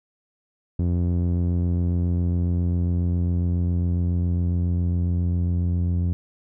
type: tone with low-pass filter sweep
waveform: sawtooth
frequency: 87.31 Hz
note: F2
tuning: in tune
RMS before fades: -22 dBFS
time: 0.79-6.13 s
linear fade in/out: 0 ms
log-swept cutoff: 270 to 180 Hz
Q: 0.84
effects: none